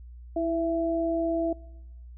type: tone pair together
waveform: sine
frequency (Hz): 329.6 / 666.1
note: E4 / E5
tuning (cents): 0 / +18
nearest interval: octave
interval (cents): 1218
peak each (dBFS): -27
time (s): 0.36-1.53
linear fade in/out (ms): 5
effects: noise-tail reverb RT60 1.0 s tail -24 dB re dry + added 60 Hz sine -42 dBFS peak until 2.17 s